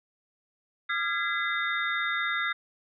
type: tone cluster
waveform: sine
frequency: 1210 / 1374 / 1656 / 2026 / 3658 Hz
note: D#6 / F6 / G#6 / B6 / A#7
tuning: -49 / -29 / -5 / +44 / -33 cents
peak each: -38 / -31 / -32 / -31 / -36 dBFS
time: 0.89-2.53 s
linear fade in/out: 10 ms
effects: none